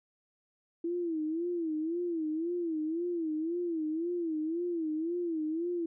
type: tone with vibrato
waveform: sine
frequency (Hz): 329.6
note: E4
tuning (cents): 0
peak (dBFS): -30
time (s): 0.84-5.86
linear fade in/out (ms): 5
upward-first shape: sine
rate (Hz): 1.9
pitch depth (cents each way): 120
effects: none